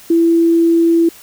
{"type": "tone", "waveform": "sine", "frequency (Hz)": 333.9, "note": "E4", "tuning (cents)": 22, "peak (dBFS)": -8, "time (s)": [0.1, 1.09], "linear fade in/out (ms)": 5, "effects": ["white hiss -40 dBFS RMS until 1.22 s"]}